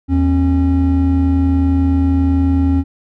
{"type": "tone pair together", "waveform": "triangle", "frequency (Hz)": [80.5, 272.2], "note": ["E2", "C#4"], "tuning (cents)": [-41, -31], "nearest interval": "octave + major sixth", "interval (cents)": 2110, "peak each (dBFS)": -11, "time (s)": [0.08, 2.84], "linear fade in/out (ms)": 50, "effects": ["tanh soft clip ceiling -2 dBFS"]}